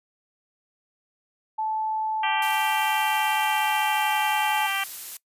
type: tone with pitch glide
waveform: sine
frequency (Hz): 872 to 854.5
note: A5 to G#5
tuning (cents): -16 to +49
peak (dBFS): -24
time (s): 1.58-4.67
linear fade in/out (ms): 10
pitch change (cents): -35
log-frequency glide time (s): 2.18-4.2
type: harmonic tone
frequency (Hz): 392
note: G4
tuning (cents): 0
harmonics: 2 / 3 / 4 / 5 / 6 / 7 / 8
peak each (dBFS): -32 / -32 / -32 / -32 / -32 / -32 / -32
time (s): 2.23-4.84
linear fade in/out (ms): 5
type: noise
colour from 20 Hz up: blue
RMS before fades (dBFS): -35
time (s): 2.42-5.17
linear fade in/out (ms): 2
effects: noise-tail reverb RT60 0.1 s tail -21 dB re dry + resampled to 32000 Hz